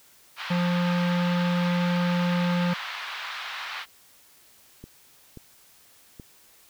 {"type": "band-pass noise", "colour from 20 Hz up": "pink", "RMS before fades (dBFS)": -35, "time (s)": [0.36, 3.86], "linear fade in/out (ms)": 50, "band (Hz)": [1000, 4000], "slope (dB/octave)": 24}
{"type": "harmonic tone", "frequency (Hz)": 175.9, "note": "F3", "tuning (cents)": 13, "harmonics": [1, 3, 5, 7, 9], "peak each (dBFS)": [-22, -32, -36, -39, -41], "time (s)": [0.5, 2.74], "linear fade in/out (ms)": 10}
{"type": "clicks", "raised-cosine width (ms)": 3, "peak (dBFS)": -28, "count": 3, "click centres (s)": [4.84, 5.373, 6.198]}
{"effects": ["white hiss -56 dBFS RMS until 6.69 s"]}